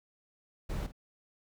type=noise with echo; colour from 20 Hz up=brown; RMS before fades=-35 dBFS; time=0.69-0.87 s; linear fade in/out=10 ms; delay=51 ms; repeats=1; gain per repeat=-13 dB; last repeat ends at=0.921 s; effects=none